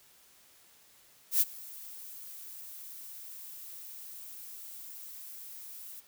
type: noise with ADSR envelope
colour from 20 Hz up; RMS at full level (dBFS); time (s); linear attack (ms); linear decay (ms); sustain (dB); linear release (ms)
violet; -23; 1.31-6.01; 99; 32; -23; 20
effects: white hiss -61 dBFS RMS until 6.07 s